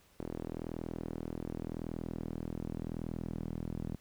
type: tone with band-pass filter sweep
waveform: sawtooth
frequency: 40.87 Hz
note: E1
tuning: 14 cents flat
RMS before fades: -40 dBFS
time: 0.19-3.96 s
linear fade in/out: 10 ms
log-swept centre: 340 to 200 Hz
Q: 1.2
effects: pink hiss -65 dBFS RMS until 4 s